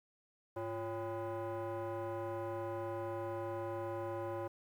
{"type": "tone with frequency modulation", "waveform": "sine", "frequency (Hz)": 103.83, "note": "G#2", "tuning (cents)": 0, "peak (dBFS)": -35, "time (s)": [0.56, 4.48], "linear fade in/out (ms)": 10, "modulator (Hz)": 452, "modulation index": 1.8, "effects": ["tanh soft clip ceiling -36 dBFS", "11-bit"]}